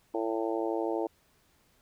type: harmonic tone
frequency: 112.1 Hz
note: A2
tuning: 33 cents sharp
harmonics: 3 / 4 / 5 / 6 / 7 / 8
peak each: -32 / -34 / -36 / -38 / -39 / -40 dBFS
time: 0.14-1.07 s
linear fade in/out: 5 ms
effects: pink hiss -67 dBFS RMS until 1.81 s

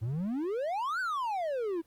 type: exponential two-way sweep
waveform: triangle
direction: up then down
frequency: 103.83 to 1551 to 316.7 Hz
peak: -28 dBFS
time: 0.01-1.82 s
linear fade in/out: 20 ms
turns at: 1 s
effects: pink hiss -68 dBFS RMS until 1.86 s + Opus 48 kbps

